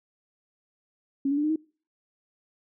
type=tone with pitch steps; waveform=sine; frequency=274.9 / 284.8 / 295 / 305.5 / 316.5 Hz; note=C#4 / C#4 / D4 / D#4 / D#4; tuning=-14 / +47 / +8 / -32 / +30 cents; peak=-22 dBFS; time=1.25-1.56 s; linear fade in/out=5 ms; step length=62 ms; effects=noise-tail reverb RT60 0.4 s tail -25 dB re dry

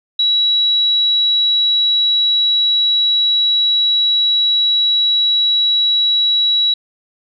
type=tone; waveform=sine; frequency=3900 Hz; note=B7; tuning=23 cents flat; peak=-11 dBFS; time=0.19-6.74 s; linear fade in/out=5 ms; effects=none

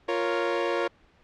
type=chord; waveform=sawtooth; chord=Bb minor; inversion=second; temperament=equal; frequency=349.2 / 466.2 / 554.4 Hz; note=F4 / Bb4 / Db5; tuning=0 / 0 / 0 cents; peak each=-25 dBFS; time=0.08-0.88 s; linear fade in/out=10 ms; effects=pink hiss -60 dBFS RMS until 1.23 s + low-pass 3000 Hz 12 dB/octave

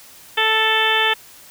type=harmonic tone; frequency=440 Hz; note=A4; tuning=in tune; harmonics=1 / 2 / 3 / 4 / 5 / 6 / 7 / 8; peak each=-25 / -22 / -25 / -20 / -26 / -23 / -22 / -23 dBFS; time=0.37-1.14 s; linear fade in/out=10 ms; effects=white hiss -44 dBFS RMS until 1.5 s

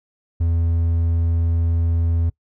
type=tone; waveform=triangle; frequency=83.6 Hz; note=E2; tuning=25 cents sharp; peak=-14 dBFS; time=0.4-2.3 s; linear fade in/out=10 ms; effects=noise-tail reverb RT60 0.1 s tail -23 dB re dry

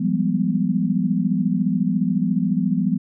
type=tone cluster; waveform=sine; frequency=170.3 / 190.1 / 204.4 / 247.6 Hz; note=F3 / F#3 / G#3 / B3; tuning=-43 / +47 / -27 / +5 cents; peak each=-23 dBFS; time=0-2.98 s; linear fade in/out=10 ms; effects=none

